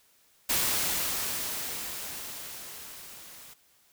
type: noise with level ramp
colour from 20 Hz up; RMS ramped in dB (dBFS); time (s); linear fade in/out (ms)
white; -26 to -49; 0.49-3.54; 10
effects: white hiss -64 dBFS RMS until 3.92 s